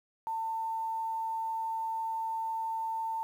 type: tone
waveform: sine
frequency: 897 Hz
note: A5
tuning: 33 cents sharp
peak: -31 dBFS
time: 0.27-3.23 s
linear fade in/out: 0 ms
effects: 10-bit